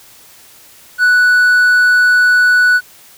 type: tone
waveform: triangle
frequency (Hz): 1480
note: F#6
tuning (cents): 0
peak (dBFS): -5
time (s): 0.98-2.81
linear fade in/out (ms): 50
effects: white hiss -42 dBFS RMS until 3.17 s